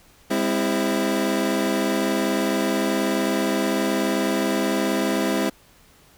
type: chord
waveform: 25% pulse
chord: Ab augmented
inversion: none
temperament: equal with one note detuned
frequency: 202.7 / 261.6 / 329.6 Hz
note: Ab3 / C4 / E4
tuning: -42 / 0 / 0 cents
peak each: -21 dBFS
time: 0.3-5.5 s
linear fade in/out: 10 ms
effects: pink hiss -54 dBFS RMS until 6.17 s